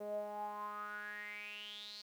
sawtooth tone with band-pass filter sweep, 208 Hz, G#3, 3 cents sharp, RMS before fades -45 dBFS, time 0-2.02 s, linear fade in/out 10 ms, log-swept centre 530 to 4500 Hz, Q 9.3, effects 11-bit

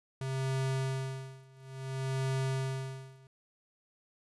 square tone with tremolo, 132.9 Hz, C3, 27 cents sharp, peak -30 dBFS, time 0.21-3.27 s, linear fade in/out 2 ms, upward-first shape sine, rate 0.58 Hz, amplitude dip 95%, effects resampled to 24000 Hz + 12-bit

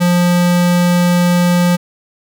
square tone, 176.2 Hz, F3, 16 cents sharp, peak -10 dBFS, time 0-1.77 s, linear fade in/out 20 ms, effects none

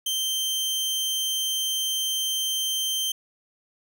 sawtooth tone, 3130 Hz, G7, 3 cents flat, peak -21 dBFS, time 0.06-3.12 s, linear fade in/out 5 ms, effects none

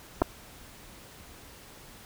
clicks, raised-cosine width 1 ms, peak -9 dBFS, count 2, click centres 0.218 / 0.221 s, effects pink hiss -50 dBFS RMS until 2.05 s

